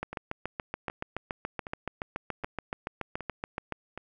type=two click trains; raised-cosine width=0.5 ms; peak=-17 / -23 dBFS; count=27 / 6; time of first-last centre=0.03-3.723 / 0.13-3.976 s; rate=7.04 / 1.3 Hz; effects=none